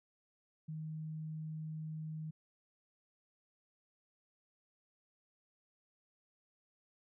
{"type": "tone", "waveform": "sine", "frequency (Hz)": 156.6, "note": "D#3", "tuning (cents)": 11, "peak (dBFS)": -40, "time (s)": [0.68, 2.31], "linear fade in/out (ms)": 10, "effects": []}